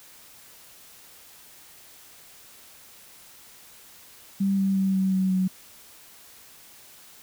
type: tone with pitch steps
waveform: sine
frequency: 196 / 194.08 / 192.19 / 190.31 / 188.45 / 186.61 Hz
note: G3 / G3 / G3 / F#3 / F#3 / F#3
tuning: 0 / -17 / -34 / +49 / +32 / +15 cents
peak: -20 dBFS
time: 4.4-5.48 s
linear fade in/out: 10 ms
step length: 180 ms
effects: white hiss -50 dBFS RMS until 7.22 s